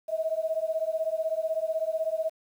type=beating tone pair; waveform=sine; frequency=633 / 649 Hz; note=D#5 / E5; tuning=+30 / -27 cents; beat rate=16 Hz; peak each=-29 dBFS; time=0.08-2.3 s; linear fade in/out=20 ms; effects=9-bit